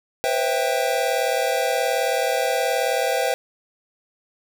square chord, C major seventh, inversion third, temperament equal with one note detuned, 493.9 / 532.7 / 659.3 / 784 Hz, B4 / C5 / E5 / G5, 0 / +31 / 0 / 0 cents, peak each -26 dBFS, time 0.24-3.34 s, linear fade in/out 0 ms, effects none

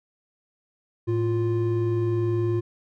triangle tone pair together, 110.05 / 349.4 Hz, A2 / F4, +1 / +1 cents, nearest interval octave + minor sixth, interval 2000 cents, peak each -22 dBFS, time 1.07-2.61 s, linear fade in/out 20 ms, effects none

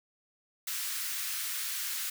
white high-pass noise, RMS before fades -35 dBFS, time 0.67-2.1 s, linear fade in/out 5 ms, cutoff 1300 Hz, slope 24 dB/octave, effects none

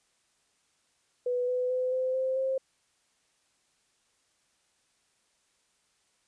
sine tone with pitch steps, 493.9 / 500.8 / 507.8 / 514.9 / 522.1 / 529.3 Hz, B4 / B4 / B4 / C5 / C5 / C5, 0 / +24 / +48 / -28 / -4 / +20 cents, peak -26 dBFS, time 1.26-2.58 s, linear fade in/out 5 ms, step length 220 ms, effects white hiss -71 dBFS RMS until 6.27 s + resampled to 22050 Hz

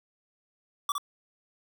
square tone with echo, 1154 Hz, D6, 31 cents flat, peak -26 dBFS, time 0.89-0.92 s, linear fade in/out 2 ms, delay 61 ms, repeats 1, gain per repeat -4 dB, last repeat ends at 0.981 s, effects none

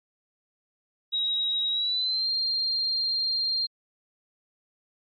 sine tone with pitch glide, 3822 to 4192 Hz, A#7 to C8, +43 to +2 cents, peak -24 dBFS, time 1.12-3.67 s, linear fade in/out 20 ms, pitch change +159 cents, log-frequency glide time 1.7-2.28 s, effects Opus 48 kbps

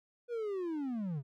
triangle linear sweep, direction down, 490 to 126.7 Hz, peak -32 dBFS, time 0.28-1.23 s, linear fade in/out 50 ms, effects none

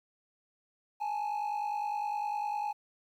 triangle tone pair together, 830.6 / 880.5 Hz, G#5 / A5, 0 / +1 cents, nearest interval minor second, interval 101 cents, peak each -29 / -34 dBFS, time 1-2.73 s, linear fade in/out 20 ms, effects tanh soft clip ceiling -27 dBFS + 11-bit

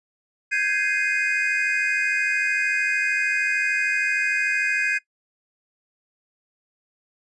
triangle chord, Ab major seventh, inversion third, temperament equal, 1568 / 1661.2 / 2093 / 2489 Hz, G6 / Ab6 / C7 / Eb7, 0 / 0 / 0 / 0 cents, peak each -26 / -23 / -26 / -23 dBFS, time 0.51-4.99 s, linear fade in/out 20 ms, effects noise-tail reverb RT60 0.1 s tail -19 dB re dry + resampled to 24000 Hz

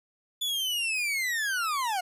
40% pulse linear sweep, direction down, 3486 to 704 Hz, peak -26 dBFS, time 0.41-2.01 s, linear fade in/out 10 ms, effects resampled to 32000 Hz

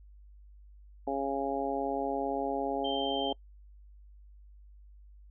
harmonic tone, 137.6 Hz, C#3, 12 cents flat, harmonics 2 / 3 / 4 / 5 / 6, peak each -36 / -36 / -36 / -36 / -36 dBFS, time 1.07-3.33 s, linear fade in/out 5 ms
sine tone, 3136 Hz, G7, in tune, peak -35 dBFS, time 2.84-3.33 s, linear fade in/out 10 ms
effects noise-tail reverb RT60 0.1 s tail -25 dB re dry + added 50 Hz sine -51 dBFS peak until 5.3 s

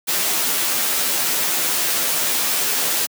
white noise with comb filter, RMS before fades -20 dBFS, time 0.07-3.07 s, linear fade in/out 20 ms, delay 12 ms, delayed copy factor +0.95, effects high-pass 200 Hz 12 dB/octave

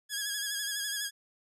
10% pulse tone with vibrato, 1661.2 Hz, G#6, in tune, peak -23 dBFS, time 0.09-1.11 s, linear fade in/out 50 ms, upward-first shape sine, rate 12 Hz, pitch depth 44 cents each way, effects none

